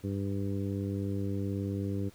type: harmonic tone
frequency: 98.8 Hz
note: G2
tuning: 14 cents sharp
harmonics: 1 / 2 / 3 / 4 / 5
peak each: -33 / -36 / -37 / -41 / -44 dBFS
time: 0.03-2.1 s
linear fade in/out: 20 ms
effects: pink hiss -59 dBFS RMS until 2.14 s